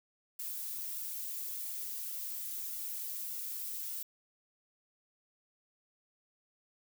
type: noise with flanger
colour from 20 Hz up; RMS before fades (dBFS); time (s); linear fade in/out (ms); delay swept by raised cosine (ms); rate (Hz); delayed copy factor
violet; -40; 0.39-4.03; 5; 1.4 to 4.1; 1.7; +0.6
effects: none